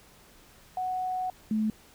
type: tone pair in turn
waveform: sine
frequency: 740 / 216.5 Hz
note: F#5 / A3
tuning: 0 / -28 cents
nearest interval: octave + major sixth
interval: 2128 cents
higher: first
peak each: -28 / -24 dBFS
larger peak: second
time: 0.77-1.3 / 1.51-1.7 s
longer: first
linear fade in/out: 2 ms
effects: pink hiss -56 dBFS RMS until 1.94 s